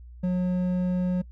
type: tone with hard clipping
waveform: sine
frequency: 181.1 Hz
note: F#3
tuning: 37 cents flat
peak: -24 dBFS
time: 0.23-1.22 s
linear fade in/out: 10 ms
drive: 6 dB
effects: noise-tail reverb RT60 0.1 s tail -25 dB re dry + added 60 Hz sine -42 dBFS peak until 1.31 s